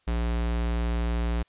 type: tone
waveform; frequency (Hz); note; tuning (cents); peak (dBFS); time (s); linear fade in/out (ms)
square; 58.27; A#1; 0; -25; 0.07-1.43; 10
effects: white hiss -68 dBFS RMS until 1.48 s + resampled to 8000 Hz